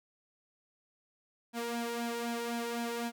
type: tone with flanger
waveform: sawtooth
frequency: 235 Hz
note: A#3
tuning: 14 cents sharp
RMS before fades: -36 dBFS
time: 1.53-3.12 s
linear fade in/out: 50 ms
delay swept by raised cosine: 1.2 to 2.11 ms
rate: 3.9 Hz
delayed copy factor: +0.65
effects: none